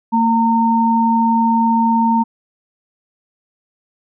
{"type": "tone pair together", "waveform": "sine", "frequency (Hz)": [228, 915.7], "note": ["A#3", "A#5"], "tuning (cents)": [-38, -31], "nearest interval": "2 octaves", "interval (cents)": 2407, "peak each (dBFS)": -14, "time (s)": [0.12, 2.24], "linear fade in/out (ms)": 20, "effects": []}